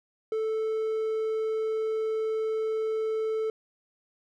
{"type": "tone", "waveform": "triangle", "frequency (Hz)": 439.5, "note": "A4", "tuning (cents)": -2, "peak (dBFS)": -24, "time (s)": [0.32, 3.5], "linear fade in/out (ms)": 2, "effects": []}